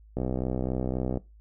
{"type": "click train", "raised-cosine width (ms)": 2, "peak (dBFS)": -16, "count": 65, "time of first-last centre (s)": [0.17, 1.173], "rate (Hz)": 63.8, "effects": ["noise-tail reverb RT60 0.2 s tail -18 dB re dry", "added 53 Hz sine -50 dBFS peak until 1.4 s"]}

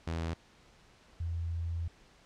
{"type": "tone pair in turn", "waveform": ["sawtooth", "sine"], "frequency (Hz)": [82.41, 83.95], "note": ["E2", "E2"], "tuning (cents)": [0, 32], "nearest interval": "unison", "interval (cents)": 32, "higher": "second", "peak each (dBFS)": [-29, -32], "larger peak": "first", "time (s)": [[0.07, 0.34], [1.2, 1.88]], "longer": "second", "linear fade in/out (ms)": 5, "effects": ["pink hiss -61 dBFS RMS until 2.25 s", "low-pass 6000 Hz 12 dB/octave"]}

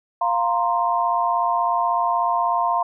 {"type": "chord", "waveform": "sine", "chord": "F suspended fourth", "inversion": "none", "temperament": "just", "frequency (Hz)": [698.5, 931.3, 1047.7], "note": ["F5", "Bb5", "C6"], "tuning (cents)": [0, -2, 2], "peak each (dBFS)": -22, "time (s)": [0.21, 2.83], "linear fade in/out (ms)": 5, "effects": []}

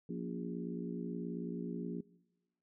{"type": "harmonic tone with a mistuned harmonic", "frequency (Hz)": 58.6, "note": "A#1", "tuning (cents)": 10, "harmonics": [3, 4, 5, 6, 7], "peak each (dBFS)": [-41, -43, -45, -47, -48], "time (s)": [0.09, 2.01], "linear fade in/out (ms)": 5, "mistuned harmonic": 5, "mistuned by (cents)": -51, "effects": ["noise-tail reverb RT60 1.0 s tail -21 dB re dry"]}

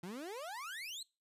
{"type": "exponential sweep", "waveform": "30% pulse", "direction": "up", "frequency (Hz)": [164.81, 4262], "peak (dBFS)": -40, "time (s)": [0.03, 1.03], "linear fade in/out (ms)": 5, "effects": ["noise-tail reverb RT60 0.3 s tail -24 dB re dry", "resampled to 32000 Hz"]}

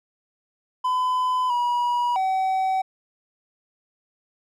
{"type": "tone with pitch steps", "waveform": "triangle", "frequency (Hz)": [1010, 967, 760], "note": ["B5", "B5", "F#5"], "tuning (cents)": [39, -37, 46], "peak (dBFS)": -18, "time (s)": [0.84, 2.82], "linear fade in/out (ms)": 10, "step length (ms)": 660, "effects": []}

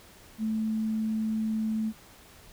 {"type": "tone", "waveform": "sine", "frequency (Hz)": 219.2, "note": "A3", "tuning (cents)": -6, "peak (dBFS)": -26, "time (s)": [0.38, 1.93], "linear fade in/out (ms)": 50, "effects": ["pink hiss -53 dBFS RMS until 2.52 s"]}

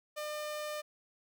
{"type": "tone", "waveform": "sawtooth", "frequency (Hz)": 602, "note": "D5", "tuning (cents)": 43, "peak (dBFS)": -33, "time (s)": [0.16, 0.82], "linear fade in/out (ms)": 20, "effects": []}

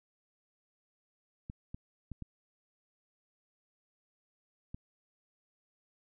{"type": "clicks", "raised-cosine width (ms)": 5, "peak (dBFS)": -29, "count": 5, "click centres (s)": [1.499, 1.745, 2.117, 2.223, 4.745], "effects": []}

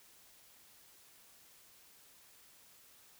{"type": "silence", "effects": ["white hiss -62 dBFS RMS until 3.19 s"]}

